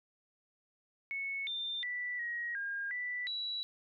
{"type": "tone with pitch steps", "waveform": "sine", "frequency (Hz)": [2205, 3589, 1968, 1894, 1616, 1974, 3920], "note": ["C#7", "A7", "B6", "A#6", "G#6", "B6", "B7"], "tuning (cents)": [-10, 34, -7, 27, -48, -1, -14], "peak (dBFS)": -35, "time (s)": [1.11, 3.63], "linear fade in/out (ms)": 0, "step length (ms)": 360, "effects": []}